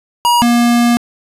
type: tone pair in turn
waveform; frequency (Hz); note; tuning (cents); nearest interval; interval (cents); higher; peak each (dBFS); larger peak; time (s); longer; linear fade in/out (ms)
square; 957 / 238; A#5 / A#3; +45 / +36; 2 octaves; 2409; first; -9; neither; 0.25-0.42 / 0.42-0.97; second; 0
effects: resampled to 32000 Hz + 8-bit